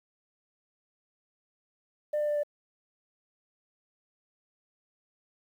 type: tone with pitch steps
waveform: sine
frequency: 599 / 595.2 / 591.4 / 587.7 Hz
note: D5 / D5 / D5 / D5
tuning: +34 / +23 / +12 / +1 cents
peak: -24 dBFS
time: 2.13-2.434 s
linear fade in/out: 10 ms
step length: 76 ms
effects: tanh soft clip ceiling -24 dBFS + 10-bit